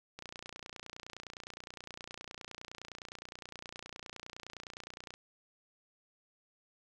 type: click train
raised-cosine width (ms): 0.2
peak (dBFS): -27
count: 148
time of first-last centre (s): 0.19-5.139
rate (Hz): 29.7
effects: none